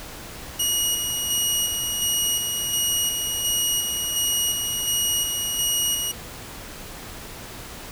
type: tone with tremolo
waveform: 15% pulse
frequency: 2895 Hz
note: F#7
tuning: 38 cents flat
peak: -13 dBFS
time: 0.59-6.12 s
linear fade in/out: 10 ms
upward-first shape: square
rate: 1.4 Hz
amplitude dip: 35%
effects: pink hiss -38 dBFS RMS until 7.91 s